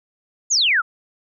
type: exponential sweep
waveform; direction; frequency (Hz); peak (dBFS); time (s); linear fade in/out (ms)
sine; down; 7250 to 1255; -14; 0.5-0.82; 20
effects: none